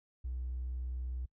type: tone with hard clipping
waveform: sine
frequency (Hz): 62.6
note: B1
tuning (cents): +24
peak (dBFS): -36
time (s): 0.24-1.26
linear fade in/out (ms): 10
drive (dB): 1
effects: noise-tail reverb RT60 0.1 s tail -25 dB re dry